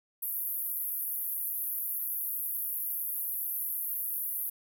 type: band-pass noise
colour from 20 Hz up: pink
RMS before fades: -34 dBFS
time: 0.22-4.5 s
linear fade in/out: 10 ms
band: 11000 to 16000 Hz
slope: 96 dB/octave
effects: none